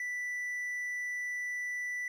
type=tone; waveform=triangle; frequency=1974 Hz; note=B6; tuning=1 cent flat; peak=-32 dBFS; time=0-2.08 s; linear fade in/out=2 ms; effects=none